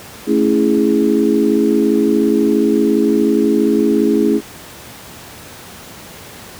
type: chord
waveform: sine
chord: A major seventh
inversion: none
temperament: equal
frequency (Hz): 220 / 277.2 / 329.6 / 415.3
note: A3 / C#4 / E4 / G#4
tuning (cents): 0 / 0 / 0 / 0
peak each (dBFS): -16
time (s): 0.26-4.41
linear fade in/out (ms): 50
effects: pink hiss -35 dBFS RMS until 6.59 s + high-pass 80 Hz 12 dB/octave